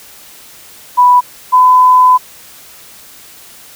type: tone pair in turn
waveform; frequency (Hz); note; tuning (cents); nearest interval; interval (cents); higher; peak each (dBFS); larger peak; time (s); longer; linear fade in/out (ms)
sine; 987.8 / 1008; B5 / B5; 0 / +35; unison; 35; second; -3; neither; 0.97-1.21 / 1.52-2.18; second; 20
effects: white hiss -37 dBFS RMS until 3.75 s